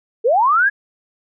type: linear sweep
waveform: sine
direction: up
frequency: 415.3 to 1707 Hz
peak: -11 dBFS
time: 0.24-0.7 s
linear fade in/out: 20 ms
effects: none